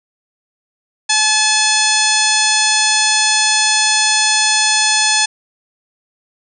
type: harmonic tone with a mistuned harmonic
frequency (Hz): 860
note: A5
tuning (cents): -40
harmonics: 1 / 2 / 3 / 4 / 5 / 6 / 7 / 8 / 10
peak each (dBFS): -20 / -20 / -20 / -20 / -20 / -20 / -20 / -20 / -20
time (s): 1.09-5.26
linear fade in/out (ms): 10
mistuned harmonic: 7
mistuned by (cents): +30
effects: none